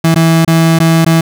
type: tone with dropouts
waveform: 35% pulse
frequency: 163.8 Hz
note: E3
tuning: 11 cents flat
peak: -4 dBFS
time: 0.04-1.21 s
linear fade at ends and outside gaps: 5 ms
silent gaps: 0.145-0.158 / 0.449-0.476 / 0.789-0.8 / 1.048-1.062 s
effects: none